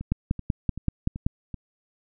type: two click trains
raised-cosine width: 5 ms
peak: -21 / -10 dBFS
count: 5 / 7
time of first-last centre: 0.01-1.543 / 0.12-1.265 s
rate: 2.61 / 5.24 Hz
effects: none